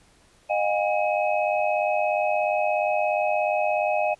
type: tone cluster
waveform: sine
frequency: 615 / 712 / 815 / 2547 Hz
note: D#5 / F5 / G#5 / D#7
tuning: -20 / +33 / -33 / +40 cents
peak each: -24 / -26 / -27 / -30 dBFS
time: 0.49-4.15 s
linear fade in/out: 20 ms
effects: pink hiss -58 dBFS RMS until 4.19 s + resampled to 24000 Hz